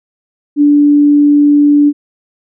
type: tone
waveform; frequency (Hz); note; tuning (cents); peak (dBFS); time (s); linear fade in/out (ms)
sine; 291.3; D4; -14; -4; 0.56-1.93; 50
effects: none